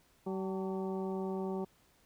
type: harmonic tone with a mistuned harmonic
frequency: 190.6 Hz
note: G3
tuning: 48 cents flat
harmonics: 1 / 2 / 3 / 4 / 5 / 6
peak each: -37 / -37 / -47 / -46 / -48 / -53 dBFS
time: 0.26-1.65 s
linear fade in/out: 10 ms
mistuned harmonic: 5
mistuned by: -92 cents
effects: pink hiss -68 dBFS RMS until 2.05 s